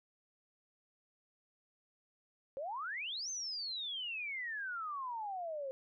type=exponential two-way sweep; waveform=sine; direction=up then down; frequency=520 to 6330 to 520 Hz; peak=-38 dBFS; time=2.57-5.71 s; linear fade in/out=0 ms; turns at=3.3 s; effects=none